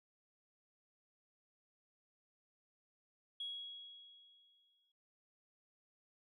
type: tone with exponential decay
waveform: sine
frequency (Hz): 3322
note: G#7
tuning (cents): 0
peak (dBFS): -39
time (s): 3.4-4.92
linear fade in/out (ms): 5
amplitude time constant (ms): 330
effects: tanh soft clip ceiling -35 dBFS